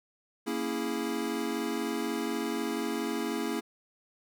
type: chord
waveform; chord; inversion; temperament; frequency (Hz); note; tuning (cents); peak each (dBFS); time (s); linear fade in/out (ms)
square; A# half-diminished seventh; none; equal; 233.1 / 277.2 / 329.6 / 415.3; A#3 / C#4 / E4 / G#4; 0 / 0 / 0 / 0; -36 / -37 / -36 / -37; 0.46-3.61; 20
effects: none